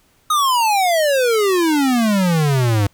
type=exponential sweep; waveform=square; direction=down; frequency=1265 to 98 Hz; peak=-14 dBFS; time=0.3-2.87 s; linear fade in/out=5 ms; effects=pink hiss -57 dBFS RMS until 2.93 s